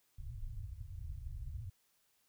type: low-pass noise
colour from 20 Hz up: pink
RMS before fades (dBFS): -44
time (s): 0.18-1.7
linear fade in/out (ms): 10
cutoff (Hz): 130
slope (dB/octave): 96
effects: white hiss -75 dBFS RMS until 2.28 s